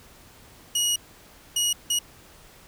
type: tone bursts at uneven times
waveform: 20% pulse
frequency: 2900 Hz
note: F#7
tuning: 35 cents flat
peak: -16 dBFS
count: 3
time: 0.75-0.96 / 1.56-1.73 / 1.9-1.99 s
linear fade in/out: 5 ms
effects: pink hiss -51 dBFS RMS until 2.67 s